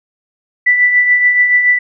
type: tone with tremolo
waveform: sine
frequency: 1975.5 Hz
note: B6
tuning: in tune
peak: -5 dBFS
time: 0.66-1.79 s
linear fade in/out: 10 ms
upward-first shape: triangle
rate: 7 Hz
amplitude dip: 55%
effects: none